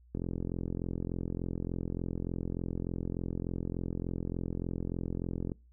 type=click train; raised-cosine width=3 ms; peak=-22 dBFS; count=234; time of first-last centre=0.15-5.519 s; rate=43.4 Hz; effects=noise-tail reverb RT60 0.3 s tail -26 dB re dry + added 60 Hz sine -57 dBFS peak until 5.72 s